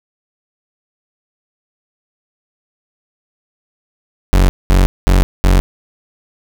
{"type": "tone bursts", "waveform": "40% pulse", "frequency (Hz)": 46.25, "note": "F#1", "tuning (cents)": 0, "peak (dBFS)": -6, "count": 4, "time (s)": [4.33, 5.6], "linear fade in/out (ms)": 0, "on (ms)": 160, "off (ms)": 210, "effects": ["8-bit"]}